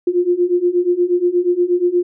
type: beating tone pair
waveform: sine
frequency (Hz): 349.2 / 357.6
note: F4 / F4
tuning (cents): 0 / +41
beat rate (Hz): 8.4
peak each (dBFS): -17 / -15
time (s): 0.07-2.03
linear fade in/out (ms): 5
effects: none